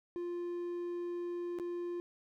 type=tone with dropouts; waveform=triangle; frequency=349.2 Hz; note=F4; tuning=in tune; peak=-34 dBFS; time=0.16-2 s; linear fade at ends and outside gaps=0 ms; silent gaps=1.587-1.598 s; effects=none